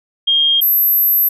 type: tone pair in turn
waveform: sine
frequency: 3226 / 12180 Hz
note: G7 / F#9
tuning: +49 / +49 cents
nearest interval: octave + major seventh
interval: 2300 cents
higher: second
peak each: -10 dBFS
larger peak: neither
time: 0.27-0.61 / 0.61-1.29 s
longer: second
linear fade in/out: 10 ms
effects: none